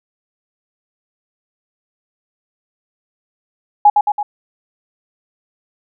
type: tone with echo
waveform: sine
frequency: 830.6 Hz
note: G#5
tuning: in tune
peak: -4 dBFS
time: 3.85-3.9 s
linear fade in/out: 5 ms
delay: 110 ms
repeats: 3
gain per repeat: -4 dB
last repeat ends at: 4.23 s
effects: none